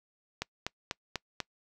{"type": "click train", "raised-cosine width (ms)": 0.2, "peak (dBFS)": -15, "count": 5, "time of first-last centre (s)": [0.42, 1.403], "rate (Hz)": 4.07, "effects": ["noise-tail reverb RT60 0.1 s tail -25 dB re dry"]}